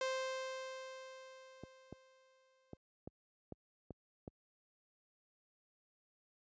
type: tone with exponential decay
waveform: sawtooth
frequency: 523.3 Hz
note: C5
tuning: in tune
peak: -31 dBFS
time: 0.01-2.77 s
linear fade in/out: 2 ms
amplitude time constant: 600 ms
type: clicks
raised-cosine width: 2 ms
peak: -33 dBFS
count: 7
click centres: 1.636 / 1.926 / 2.733 / 3.075 / 3.523 / 3.907 / 4.278 s
effects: high-pass 60 Hz 12 dB/octave + resampled to 16000 Hz